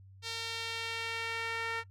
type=tone with band-pass filter sweep; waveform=sawtooth; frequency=456.5 Hz; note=A#4; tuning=36 cents flat; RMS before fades=-37 dBFS; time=0.22-1.84 s; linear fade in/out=50 ms; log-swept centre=4200 to 1800 Hz; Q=1.5; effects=noise-tail reverb RT60 0.1 s tail -21 dB re dry + added 96 Hz sine -52 dBFS peak until 1.9 s